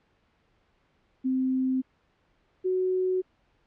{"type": "tone pair in turn", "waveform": "sine", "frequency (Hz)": [260, 370.6], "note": ["C4", "F#4"], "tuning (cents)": [-11, 3], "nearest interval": "tritone", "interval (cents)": 614, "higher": "second", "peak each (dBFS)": -23, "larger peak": "neither", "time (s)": [[1.24, 1.82], [2.64, 3.22]], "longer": "neither", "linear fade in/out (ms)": 20, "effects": ["pink hiss -68 dBFS RMS until 3.66 s", "low-pass 3000 Hz 12 dB/octave"]}